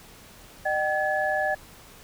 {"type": "tone cluster", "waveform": "sine", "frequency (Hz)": [609, 767, 1705], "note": ["D#5", "G5", "G#6"], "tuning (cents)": [-37, -38, 45], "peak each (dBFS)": -27, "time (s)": [0.65, 1.55], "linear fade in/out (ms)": 10, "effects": ["pink hiss -49 dBFS RMS until 2.03 s"]}